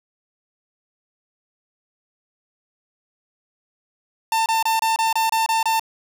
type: tone bursts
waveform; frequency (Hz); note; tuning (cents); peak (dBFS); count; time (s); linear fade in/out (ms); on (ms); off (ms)
45% pulse; 896; A5; +31; -17; 9; 4.32-5.796; 2; 140; 27
effects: none